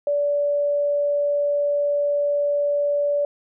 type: tone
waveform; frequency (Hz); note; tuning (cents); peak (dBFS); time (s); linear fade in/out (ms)
sine; 578; D5; -28; -18; 0.07-3.25; 2
effects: none